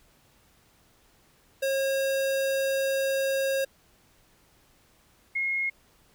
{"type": "tone pair in turn", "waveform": ["square", "sine"], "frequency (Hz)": [541, 2155], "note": ["C#5", "C#7"], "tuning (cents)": [-42, -49], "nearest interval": "2 octaves", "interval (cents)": 2393, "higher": "second", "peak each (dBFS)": -25, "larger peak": "neither", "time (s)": [[1.62, 3.65], [5.35, 5.7]], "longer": "first", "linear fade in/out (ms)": 10, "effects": ["pink hiss -62 dBFS RMS until 6.14 s"]}